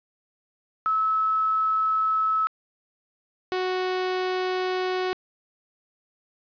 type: tone pair in turn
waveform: sine / sawtooth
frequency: 1298 / 369.3 Hz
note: E6 / F#4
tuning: -27 / -3 cents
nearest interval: octave + minor seventh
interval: 2176 cents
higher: first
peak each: -20 dBFS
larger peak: neither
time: 0.86-2.47 / 3.52-5.13 s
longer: neither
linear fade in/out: 0 ms
effects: resampled to 11025 Hz + 9-bit